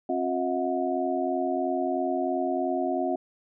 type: tone cluster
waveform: sine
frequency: 268.7 / 358.6 / 639 / 722 Hz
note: C4 / F4 / D#5 / F#5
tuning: +46 / +46 / +46 / -43 cents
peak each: -30 dBFS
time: 0.09-3.16 s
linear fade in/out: 5 ms
effects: none